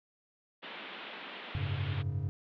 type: band-pass noise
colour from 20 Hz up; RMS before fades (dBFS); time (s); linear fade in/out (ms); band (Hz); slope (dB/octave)
white; -45; 0.62-2.03; 20; 180 to 3500; 48
type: chord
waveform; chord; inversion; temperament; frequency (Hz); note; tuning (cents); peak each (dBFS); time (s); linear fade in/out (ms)
triangle; F# suspended second; none; equal; 92.5 / 103.83 / 138.59; F#2 / G#2 / C#3; 0 / 0 / 0; -34; 1.55-2.29; 0
effects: none